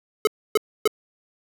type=tone bursts; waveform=square; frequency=428.6 Hz; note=A4; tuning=45 cents flat; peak=-15 dBFS; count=3; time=0.25-0.876 s; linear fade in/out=2 ms; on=22 ms; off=280 ms; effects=none